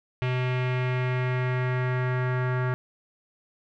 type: tone with low-pass filter sweep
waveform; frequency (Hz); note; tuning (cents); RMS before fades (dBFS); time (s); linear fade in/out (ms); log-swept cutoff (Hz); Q
square; 126.7; B2; +45; -26; 0.22-2.74; 0; 2600 to 1600; 2.6
effects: none